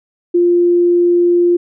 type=tone; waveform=sine; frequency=349.2 Hz; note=F4; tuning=in tune; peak=-8 dBFS; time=0.34-1.57 s; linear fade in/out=10 ms; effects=none